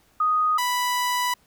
sine / sawtooth tone pair in turn, 1244.5 / 987.8 Hz, D#6 / B5, 0 / 0 cents, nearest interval major third, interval 400 cents, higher first, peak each -18 dBFS, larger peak neither, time 0.2-0.58 / 0.58-1.34 s, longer second, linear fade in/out 5 ms, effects pink hiss -61 dBFS RMS until 1.46 s

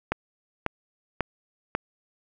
click train, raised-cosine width 0.5 ms, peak -9 dBFS, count 4, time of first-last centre 0.12-1.75 s, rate 1.84 Hz, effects none

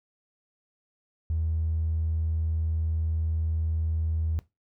triangle tone with tanh clipping, 80 Hz, D#2, 49 cents sharp, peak -24 dBFS, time 1.3-4.39 s, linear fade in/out 0 ms, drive 1 dB, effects noise-tail reverb RT60 0.2 s tail -18 dB re dry

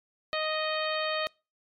harmonic tone, 622.3 Hz, D#5, in tune, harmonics 1 / 2 / 3 / 4 / 5 / 6 / 7, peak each -31 / -34 / -36 / -37 / -38 / -39 / -39 dBFS, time 0.33-1.27 s, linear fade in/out 0 ms, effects noise-tail reverb RT60 0.3 s tail -26 dB re dry + MP3 64 kbps

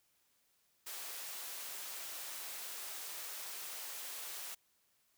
white high-pass noise, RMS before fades -45 dBFS, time 0.86-4.55 s, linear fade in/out 10 ms, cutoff 480 Hz, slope 12 dB/octave, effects white hiss -75 dBFS RMS until 5.17 s

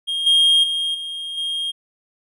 triangle tone with level steps, 3233 Hz, G#7, 47 cents flat, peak -19 / -10 / -18 / -25 / -20 dBFS, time 0.07-1.72 s, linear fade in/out 20 ms, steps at 0.26 / 0.63 / 0.94 / 1.37 s, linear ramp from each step 10 ms, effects none

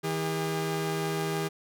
sawtooth tone pair together, 160.41 / 404.2 Hz, E3 / G#4, -47 / -47 cents, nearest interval octave + major third, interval 1600 cents, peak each -27 dBFS, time 0.03-1.49 s, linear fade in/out 20 ms, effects none

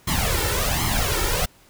pink noise with flanger, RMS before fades -22 dBFS, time 0.07-1.46 s, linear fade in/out 10 ms, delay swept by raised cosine 0.95 to 2.25 ms, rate 1.3 Hz, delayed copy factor +0.8, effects pink hiss -54 dBFS RMS until 1.69 s

